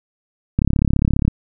click train, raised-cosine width 5 ms, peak -3 dBFS, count 25, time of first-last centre 0.59-1.28 s, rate 34.8 Hz, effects none

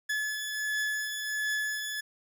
40% pulse beating tone pair, 1714 / 1715.4 Hz, A6 / A6, -46 / -44 cents, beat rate 1.4 Hz, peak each -37 / -30 dBFS, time 0.09-2.01 s, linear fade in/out 10 ms, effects none

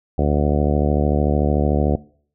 harmonic tone, 73.42 Hz, D2, in tune, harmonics 1 / 2 / 3 / 4 / 5 / 6 / 7 / 8 / 9 / 10, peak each -19 / -22 / -24 / -25 / -26 / -27 / -27 / -28 / -29 / -29 dBFS, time 0.18-1.96 s, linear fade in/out 5 ms, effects noise-tail reverb RT60 0.5 s tail -21 dB re dry

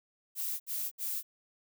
violet noise bursts, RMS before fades -35 dBFS, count 3, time 0.35-1.23 s, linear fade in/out 50 ms, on 250 ms, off 65 ms, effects none

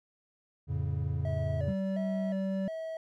triangle chord, F augmented, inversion none, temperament equal with one note detuned, 87.31 / 110 / 139.96 Hz, F2 / A2 / C#3, 0 / 0 / +17 cents, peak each -31 / -34 / -31 dBFS, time 0.67-1.74 s, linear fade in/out 50 ms
triangle tone with vibrato, 611 Hz, D#5, 32 cents flat, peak -33 dBFS, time 1.25-2.97 s, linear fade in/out 2 ms, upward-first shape square, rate 1.4 Hz, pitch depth 97 cents each way
triangle tone, 192.3 Hz, G3, 33 cents flat, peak -28 dBFS, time 1.68-2.68 s, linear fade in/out 2 ms
effects none

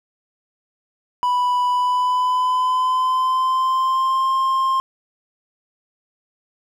triangle tone with pitch glide, 987.8 to 1058.7 Hz, B5 to C6, 0 to +20 cents, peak -14 dBFS, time 1.23-4.8 s, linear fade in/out 0 ms, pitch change +120 cents, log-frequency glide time 1.68-4.32 s, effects none

